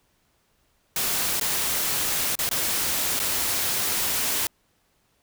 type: noise with dropouts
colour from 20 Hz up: white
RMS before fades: -25 dBFS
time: 0.96-4.47 s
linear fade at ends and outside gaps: 2 ms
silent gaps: 1.398-1.411 / 2.354-2.389 / 2.491-2.512 / 3.193-3.199 s
effects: pink hiss -67 dBFS RMS until 5.22 s